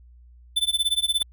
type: tone with tremolo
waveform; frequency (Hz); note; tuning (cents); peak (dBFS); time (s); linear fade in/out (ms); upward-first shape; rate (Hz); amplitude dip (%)
square; 3520; A7; 0; -18; 0.56-1.23; 10; sine; 17; 95
type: click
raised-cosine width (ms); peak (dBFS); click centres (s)
0.5; -25; 1.22
effects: added 60 Hz sine -47 dBFS peak until 1.32 s